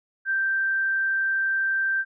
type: tone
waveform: sine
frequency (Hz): 1568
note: G6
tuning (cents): 0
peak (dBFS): -21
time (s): 0.25-2.05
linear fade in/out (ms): 50
effects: none